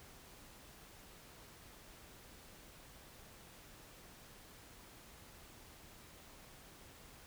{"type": "silence", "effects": ["pink hiss -58 dBFS RMS until 7.26 s"]}